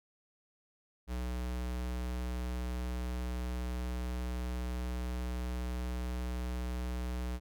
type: tone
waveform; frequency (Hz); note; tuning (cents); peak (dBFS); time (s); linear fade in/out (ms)
square; 61.5; B1; -7; -35; 1.07-7.4; 50
effects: none